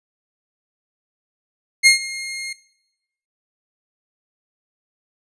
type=tone with ADSR envelope; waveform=sawtooth; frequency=2136 Hz; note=C7; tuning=35 cents sharp; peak=-3 dBFS; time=1.83-2.53 s; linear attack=34 ms; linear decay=120 ms; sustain=-20 dB; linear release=5 ms; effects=noise-tail reverb RT60 0.9 s tail -19 dB re dry + resampled to 24000 Hz